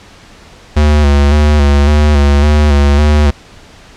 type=tone with vibrato; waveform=square; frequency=73 Hz; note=D2; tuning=10 cents flat; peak=-6 dBFS; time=0.76-3.31 s; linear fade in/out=10 ms; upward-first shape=square; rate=1.8 Hz; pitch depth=40 cents each way; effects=pink hiss -38 dBFS RMS until 3.96 s + low-pass 6000 Hz 12 dB/octave